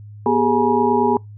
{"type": "tone cluster", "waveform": "sine", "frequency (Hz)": [242.3, 393.7, 422.7, 841, 959], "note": ["B3", "G4", "G#4", "G#5", "A#5"], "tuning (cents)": [-33, 8, 31, 22, 49], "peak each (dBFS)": -20, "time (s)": [0.26, 1.17], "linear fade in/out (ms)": 2, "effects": ["noise-tail reverb RT60 0.2 s tail -26 dB re dry", "added 104 Hz sine -35 dBFS peak until 1.37 s"]}